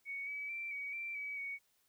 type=tone with pitch steps; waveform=sine; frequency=2229 / 2285 / 2346 / 2259 / 2349 / 2278 / 2234 Hz; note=C#7 / D7 / D7 / C#7 / D7 / C#7 / C#7; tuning=+9 / -48 / -2 / +32 / 0 / +47 / +13 cents; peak=-39 dBFS; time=0.05-1.59 s; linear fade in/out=50 ms; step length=220 ms; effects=white hiss -75 dBFS RMS until 1.88 s